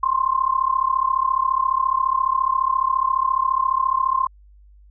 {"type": "tone with amplitude modulation", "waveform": "sine", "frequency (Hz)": 1054, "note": "C6", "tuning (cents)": 12, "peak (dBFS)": -13, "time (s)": [0.03, 4.27], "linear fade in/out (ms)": 5, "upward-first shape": "sine", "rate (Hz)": 34.5, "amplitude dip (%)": 90, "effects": ["added 50 Hz sine -46 dBFS peak until 4.9 s"]}